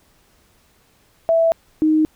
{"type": "tone pair in turn", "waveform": "sine", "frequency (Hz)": [659.3, 311.1], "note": ["E5", "D#4"], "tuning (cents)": [0, 0], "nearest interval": "octave + minor second", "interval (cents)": 1300, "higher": "first", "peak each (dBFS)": -12, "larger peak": "neither", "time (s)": [[1.29, 1.52], [1.82, 2.05]], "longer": "neither", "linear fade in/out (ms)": 0, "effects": ["pink hiss -57 dBFS RMS until 2.15 s"]}